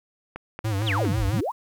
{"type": "click train", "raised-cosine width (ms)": 0.5, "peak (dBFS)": -19, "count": 4, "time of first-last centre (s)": [0.36, 1.051], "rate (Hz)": 4.34}
{"type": "tone with vibrato", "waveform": "square", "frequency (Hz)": 103.8, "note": "G#2", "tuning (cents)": 0, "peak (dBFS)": -24, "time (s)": [0.64, 1.41], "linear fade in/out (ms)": 10, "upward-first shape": "sine", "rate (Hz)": 6, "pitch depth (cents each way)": 130}
{"type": "exponential two-way sweep", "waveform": "sine", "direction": "down then up", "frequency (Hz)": [4186, 38.43, 1156], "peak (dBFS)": -24, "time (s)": [0.86, 1.52], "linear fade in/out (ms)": 20, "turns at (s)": 1.23}
{"effects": ["9-bit"]}